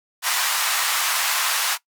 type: band-pass noise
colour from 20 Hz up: pink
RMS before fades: -22 dBFS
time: 0.22-1.78 s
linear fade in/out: 50 ms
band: 920 to 16000 Hz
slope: 24 dB/octave
effects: noise-tail reverb RT60 0.1 s tail -19 dB re dry